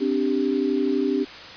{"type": "chord", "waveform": "sine", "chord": "C suspended second", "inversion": "none", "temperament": "equal", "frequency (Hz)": [261.6, 293.7, 392], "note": ["C4", "D4", "G4"], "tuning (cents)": [0, 0, 0], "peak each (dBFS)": -24, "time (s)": [0, 1.25], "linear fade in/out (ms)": 20, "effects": ["white hiss -39 dBFS RMS until 1.56 s", "resampled to 11025 Hz"]}